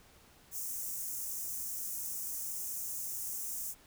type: high-pass noise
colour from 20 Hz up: white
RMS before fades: -39 dBFS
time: 0.51-3.75 s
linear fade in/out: 50 ms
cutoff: 5900 Hz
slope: 48 dB/octave
effects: pink hiss -61 dBFS RMS until 3.86 s